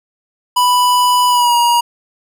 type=tone with pitch glide; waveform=square; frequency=989 to 952 Hz; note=B5 to A#5; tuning=+2 to +36 cents; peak=-10 dBFS; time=0.56-1.81 s; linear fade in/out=10 ms; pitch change=-66 cents; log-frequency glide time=1.28-1.56 s; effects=none